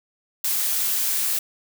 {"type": "noise", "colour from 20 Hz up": "blue", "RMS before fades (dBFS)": -23, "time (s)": [0.44, 1.39], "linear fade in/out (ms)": 5, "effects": []}